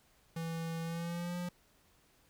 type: tone with pitch glide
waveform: square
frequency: 164.81 to 176.64 Hz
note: E3 to F3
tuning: 0 to +20 cents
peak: -37 dBFS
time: 0.36-1.49 s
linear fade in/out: 5 ms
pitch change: +120 cents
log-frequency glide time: 0.83-1.37 s
effects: pink hiss -68 dBFS RMS until 2.29 s